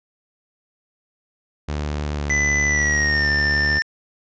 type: tone with vibrato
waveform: sawtooth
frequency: 73.42 Hz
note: D2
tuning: in tune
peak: -19 dBFS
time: 1.68-3.79 s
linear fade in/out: 10 ms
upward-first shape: square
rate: 1 Hz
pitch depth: 18 cents each way
type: tone with pitch glide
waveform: square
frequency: 2000 to 1792.1 Hz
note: B6 to A6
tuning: +21 to +31 cents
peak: -18 dBFS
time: 2.3-3.82 s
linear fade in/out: 0 ms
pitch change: -190 cents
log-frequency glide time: 2.66-3.29 s
effects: resampled to 16000 Hz

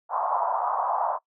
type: band-pass noise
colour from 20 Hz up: pink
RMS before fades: -26 dBFS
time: 0.09-1.19 s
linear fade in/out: 50 ms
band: 680 to 1100 Hz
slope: 48 dB/octave
effects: noise-tail reverb RT60 0.1 s tail -21 dB re dry

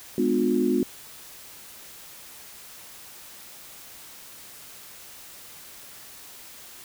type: chord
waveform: sine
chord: G# diminished seventh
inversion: none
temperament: just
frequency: 207.7 / 249.2 / 299 / 358.8 Hz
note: G#3 / B3 / D4 / F4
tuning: 0 / +16 / +31 / +47 cents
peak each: -28 / -24 / -27 / -24 dBFS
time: 0.18-0.83 s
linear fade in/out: 2 ms
effects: white hiss -45 dBFS RMS until 6.84 s

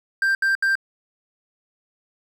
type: tone bursts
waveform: triangle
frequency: 1578 Hz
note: G6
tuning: 11 cents sharp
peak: -15 dBFS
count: 3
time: 0.22-0.754 s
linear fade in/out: 2 ms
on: 130 ms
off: 72 ms
effects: none

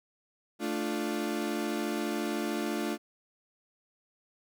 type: chord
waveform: 35% pulse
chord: D minor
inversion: second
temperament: equal with one note detuned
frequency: 220 / 295.2 / 349.2 Hz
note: A3 / D4 / F4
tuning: 0 / +9 / 0 cents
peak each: -33 dBFS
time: 0.59-2.98 s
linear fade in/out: 50 ms
effects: none

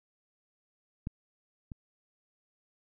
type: clicks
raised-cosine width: 5 ms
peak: -22 / -29 dBFS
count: 2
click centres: 1.071 / 1.718 s
effects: none

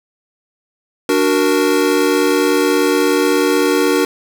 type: chord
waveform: square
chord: D augmented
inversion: none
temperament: equal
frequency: 293.7 / 370 / 466.2 Hz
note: D4 / F#4 / A#4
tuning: 0 / 0 / 0 cents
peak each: -17 dBFS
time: 1.09-4.05 s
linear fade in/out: 2 ms
effects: none

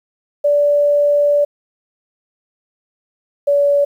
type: tone pair in turn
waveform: sine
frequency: 581 / 571.3 Hz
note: D5 / D5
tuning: -19 / -48 cents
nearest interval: unison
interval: 29 cents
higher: first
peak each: -10 dBFS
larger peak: neither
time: 0.44-1.45 / 3.47-3.85 s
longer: first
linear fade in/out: 10 ms
effects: 8-bit

